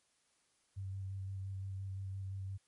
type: tone with vibrato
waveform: sine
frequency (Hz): 96.5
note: G2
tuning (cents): -27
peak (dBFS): -39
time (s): 0.76-2.58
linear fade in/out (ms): 20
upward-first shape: square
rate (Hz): 5.8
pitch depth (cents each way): 14
effects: white hiss -75 dBFS RMS until 2.67 s + MP3 48 kbps